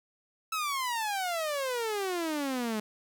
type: exponential sweep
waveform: sawtooth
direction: down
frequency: 1318.5 to 209.5 Hz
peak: -26 dBFS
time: 0.52-2.8 s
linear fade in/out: 5 ms
effects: 11-bit